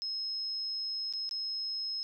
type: tone with dropouts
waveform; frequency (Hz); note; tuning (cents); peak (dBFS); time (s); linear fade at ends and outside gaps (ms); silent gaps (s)
sine; 5160; E8; -38; -33; 0.02-2.03; 0; 1.126-1.136 / 1.292-1.311
effects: none